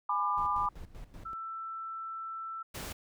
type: chord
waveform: sine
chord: G# diminished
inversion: none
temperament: just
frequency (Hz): 830.6 / 996.7 / 1196.1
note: G#5 / B5 / D6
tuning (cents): 0 / +16 / +31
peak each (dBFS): -36 / -32 / -30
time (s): 0.09-0.69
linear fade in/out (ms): 5
type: noise with tremolo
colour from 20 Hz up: brown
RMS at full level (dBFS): -44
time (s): 0.37-1.34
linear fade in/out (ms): 10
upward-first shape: square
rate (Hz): 5.2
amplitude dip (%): 75
type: tone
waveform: sine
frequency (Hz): 1330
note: E6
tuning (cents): +15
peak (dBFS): -37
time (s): 1.25-2.63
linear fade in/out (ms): 10
type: noise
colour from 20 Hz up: pink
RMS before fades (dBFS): -41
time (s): 2.74-2.93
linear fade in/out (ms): 10
effects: none